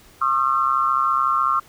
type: tone cluster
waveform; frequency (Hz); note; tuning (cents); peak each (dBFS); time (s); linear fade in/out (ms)
sine; 1083 / 1213 / 1347; C#6 / D#6 / E6; -41 / -44 / +37; -21; 0.21-1.6; 10
effects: pink hiss -50 dBFS RMS until 1.68 s